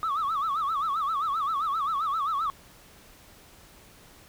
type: tone with vibrato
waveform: sine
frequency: 1209 Hz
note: D6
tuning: 50 cents sharp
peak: -23 dBFS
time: 0.03-2.5 s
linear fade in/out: 0 ms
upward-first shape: sine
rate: 7.6 Hz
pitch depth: 170 cents each way
effects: tanh soft clip ceiling -23 dBFS + pink hiss -53 dBFS RMS until 4.28 s